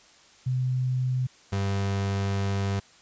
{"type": "tone pair in turn", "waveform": ["sine", "35% pulse"], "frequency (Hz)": [127.7, 98.6], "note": ["C3", "G2"], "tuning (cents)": [-42, 11], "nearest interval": "major third", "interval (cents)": 447, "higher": "first", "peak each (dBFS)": -23, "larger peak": "neither", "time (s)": [[0.46, 1.27], [1.52, 2.8]], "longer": "second", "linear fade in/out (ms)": 10, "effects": ["white hiss -55 dBFS RMS until 3.01 s", "resampled to 16000 Hz"]}